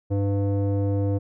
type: tone with low-pass filter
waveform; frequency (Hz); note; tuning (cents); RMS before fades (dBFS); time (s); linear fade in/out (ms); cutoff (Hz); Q
square; 100; G2; +35; -23; 0.1-1.19; 20; 480; 2.1
effects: none